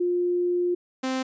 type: tone pair in turn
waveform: sine / sawtooth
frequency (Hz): 353.8 / 260.7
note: F4 / C4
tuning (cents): +23 / -6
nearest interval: perfect fourth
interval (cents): 529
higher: first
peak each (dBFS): -21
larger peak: neither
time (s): 0-0.75 / 1.03-1.23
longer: first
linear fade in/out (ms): 10
effects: resampled to 16000 Hz